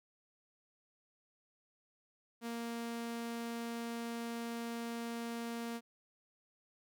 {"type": "tone", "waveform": "sawtooth", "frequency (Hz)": 233.1, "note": "A#3", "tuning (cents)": 0, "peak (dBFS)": -35, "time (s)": [2.41, 5.81], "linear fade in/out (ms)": 50, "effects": []}